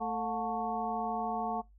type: harmonic tone with a mistuned harmonic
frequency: 221.7 Hz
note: A3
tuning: 13 cents sharp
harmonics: 1 / 2 / 3 / 4 / 5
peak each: -39 / -41 / -35 / -37 / -40 dBFS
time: 0-1.62 s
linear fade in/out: 20 ms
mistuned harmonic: 3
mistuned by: +130 cents
effects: noise-tail reverb RT60 0.2 s tail -24 dB re dry + added 50 Hz sine -56 dBFS peak until 1.78 s